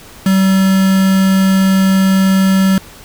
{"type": "tone with quantisation", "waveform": "triangle", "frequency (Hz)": 191.5, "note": "G3", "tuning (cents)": -40, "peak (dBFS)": -6, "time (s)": [0.26, 2.78], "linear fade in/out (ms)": 2, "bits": 3, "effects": ["pink hiss -37 dBFS RMS until 3.04 s"]}